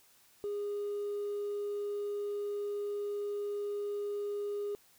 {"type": "tone with hard clipping", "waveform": "triangle", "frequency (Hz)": 410, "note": "G#4", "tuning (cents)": -22, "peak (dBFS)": -33, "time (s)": [0.44, 4.75], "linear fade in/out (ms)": 0, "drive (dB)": 2, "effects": ["white hiss -64 dBFS RMS until 4.98 s"]}